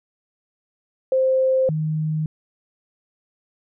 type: tone pair in turn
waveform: sine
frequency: 523.3 / 155.58 Hz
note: C5 / D#3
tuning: 0 / 0 cents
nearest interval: octave + major sixth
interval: 2100 cents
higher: first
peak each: -15 / -20 dBFS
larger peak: first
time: 1.12-1.69 / 1.69-2.26 s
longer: neither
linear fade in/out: 2 ms
effects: none